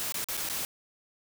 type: noise with dropouts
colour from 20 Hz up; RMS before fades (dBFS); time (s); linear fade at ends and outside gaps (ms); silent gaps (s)
white; -33; 0-0.65; 0; 0.122-0.143 / 0.243-0.286 / 0.369-0.375 / 0.489-0.498
effects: none